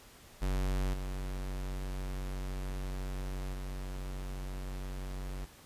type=tone with level steps; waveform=square; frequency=47 Hz; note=F#1; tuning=28 cents sharp; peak=-30 / -36 / -38 dBFS; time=0.41-5.46 s; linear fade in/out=20 ms; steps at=0.93 / 3.53 s; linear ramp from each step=10 ms; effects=pink hiss -56 dBFS RMS until 5.65 s + resampled to 32000 Hz